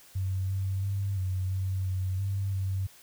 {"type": "tone with pitch steps", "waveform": "sine", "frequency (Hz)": [94.7, 96.2, 98.7, 93.2, 94.9, 93.5, 98, 95.7], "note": ["F#2", "G2", "G2", "F#2", "F#2", "F#2", "G2", "G2"], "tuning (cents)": [41, -32, 12, 13, 44, 19, 0, -41], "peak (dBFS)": -27, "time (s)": [0.15, 2.87], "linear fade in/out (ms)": 10, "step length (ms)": 340, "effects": ["white hiss -55 dBFS RMS until 3.02 s"]}